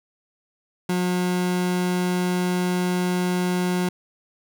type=tone; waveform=30% pulse; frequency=180 Hz; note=F#3; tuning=47 cents flat; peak=-18 dBFS; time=0.89-3.89 s; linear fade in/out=5 ms; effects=none